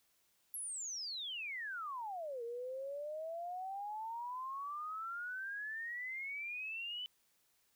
sine exponential two-way sweep, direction down then up, 11550 to 461.1 to 3029 Hz, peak -40 dBFS, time 0.54-7.06 s, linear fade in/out 0 ms, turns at 2.43 s, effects white hiss -75 dBFS RMS until 7.75 s

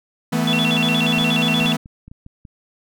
45% pulse chord, E suspended fourth, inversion none, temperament equal with one note detuned, 162.73 / 220 / 246.9 Hz, E3 / A3 / B3, -22 / 0 / 0 cents, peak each -22 dBFS, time 0.32-1.77 s, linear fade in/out 10 ms
sine tone with vibrato, 3054 Hz, G7, 46 cents flat, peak -19 dBFS, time 0.47-1.73 s, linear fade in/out 5 ms, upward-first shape square, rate 8.4 Hz, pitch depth 200 cents each way
clicks, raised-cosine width 5 ms, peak -27 dBFS, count 9, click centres 1.179 / 1.214 / 1.612 / 1.656 / 1.859 / 2.08 / 2.115 / 2.264 / 2.452 s
effects none

